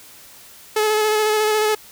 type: tone with vibrato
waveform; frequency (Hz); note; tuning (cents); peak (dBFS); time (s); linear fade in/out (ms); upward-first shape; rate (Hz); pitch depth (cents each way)
sawtooth; 428.3; A4; -47; -12; 0.76-1.75; 5; square; 14; 17
effects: white hiss -44 dBFS RMS until 1.91 s